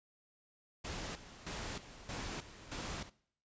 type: noise with tremolo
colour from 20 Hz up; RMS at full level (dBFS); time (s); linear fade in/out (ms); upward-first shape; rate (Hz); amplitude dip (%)
pink; -42; 0.84-3.1; 10; square; 1.6; 75
effects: noise-tail reverb RT60 0.6 s tail -21 dB re dry + resampled to 16000 Hz